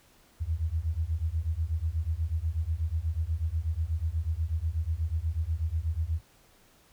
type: beating tone pair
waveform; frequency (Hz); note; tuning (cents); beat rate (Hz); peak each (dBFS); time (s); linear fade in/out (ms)
sine; 76.7 / 84.9; D#2 / F2; -24 / -48; 8.2; -30; 0.4-6.21; 20
effects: pink hiss -61 dBFS RMS until 6.92 s